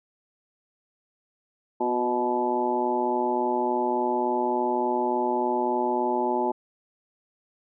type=harmonic tone with a mistuned harmonic; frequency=123.47 Hz; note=B2; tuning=in tune; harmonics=2 / 3 / 4 / 5 / 6 / 7 / 8; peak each=-31 / -27 / -36 / -31 / -37 / -26 / -37 dBFS; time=1.8-6.52 s; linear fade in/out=10 ms; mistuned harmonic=3; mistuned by=-27 cents; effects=none